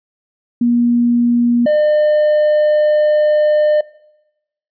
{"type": "tone pair in turn", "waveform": ["sine", "triangle"], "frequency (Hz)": [239, 603.5], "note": ["A#3", "D5"], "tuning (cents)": [43, 47], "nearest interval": "octave + major third", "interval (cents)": 1604, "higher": "second", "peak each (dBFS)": [-10, -8], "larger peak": "second", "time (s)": [[0.61, 1.66], [1.66, 3.81]], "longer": "second", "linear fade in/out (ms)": 5, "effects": ["noise-tail reverb RT60 0.9 s tail -20 dB re dry", "resampled to 11025 Hz"]}